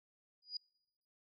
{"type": "tone with exponential growth", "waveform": "sine", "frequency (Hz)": 4905, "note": "D#8", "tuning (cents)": -26, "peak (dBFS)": -35, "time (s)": [0.42, 0.57], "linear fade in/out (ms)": 5, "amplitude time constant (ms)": 32, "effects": ["noise-tail reverb RT60 0.8 s tail -26 dB re dry"]}